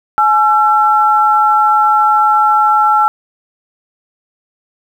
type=tone pair together; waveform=sine; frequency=848.6 / 1347 Hz; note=G#5 / E6; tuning=+37 / +37 cents; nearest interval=minor sixth; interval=800 cents; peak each=-10 dBFS; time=0.18-3.08 s; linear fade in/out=0 ms; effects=7-bit